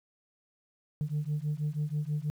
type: beating tone pair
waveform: sine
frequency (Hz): 146.83 / 153.03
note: D3 / D#3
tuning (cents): 0 / -28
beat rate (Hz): 6.2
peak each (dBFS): -31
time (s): 1.01-2.3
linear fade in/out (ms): 0
effects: tanh soft clip ceiling -25 dBFS + 10-bit